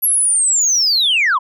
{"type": "linear sweep", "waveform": "sine", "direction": "down", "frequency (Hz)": [11550, 936], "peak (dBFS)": -10, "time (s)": [0.02, 1.39], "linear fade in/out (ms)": 20, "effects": ["tanh soft clip ceiling -9 dBFS"]}